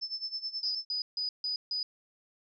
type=tone with tremolo; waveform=sine; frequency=5274 Hz; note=E8; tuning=in tune; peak=-31 dBFS; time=0.01-0.85 s; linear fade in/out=20 ms; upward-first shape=sine; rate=9.4 Hz; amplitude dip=85%
type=tone bursts; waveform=sine; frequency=4967 Hz; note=D#8; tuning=4 cents flat; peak=-30 dBFS; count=5; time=0.63-1.83 s; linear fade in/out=2 ms; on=120 ms; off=150 ms
effects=none